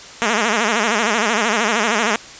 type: tone with vibrato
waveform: 5% pulse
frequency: 221 Hz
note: A3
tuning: 8 cents sharp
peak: -4 dBFS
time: 0.22-2.16 s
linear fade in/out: 0 ms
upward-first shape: sine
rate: 13 Hz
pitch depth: 140 cents each way
effects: white hiss -37 dBFS RMS until 2.39 s + resampled to 16000 Hz